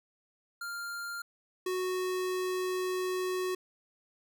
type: tone pair in turn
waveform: square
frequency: 1396.9 / 368.8 Hz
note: F6 / F#4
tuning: 0 / -6 cents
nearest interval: octave + major seventh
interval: 2306 cents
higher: first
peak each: -37 / -31 dBFS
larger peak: second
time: 0.61-1.22 / 1.66-3.55 s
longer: second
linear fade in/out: 5 ms
effects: none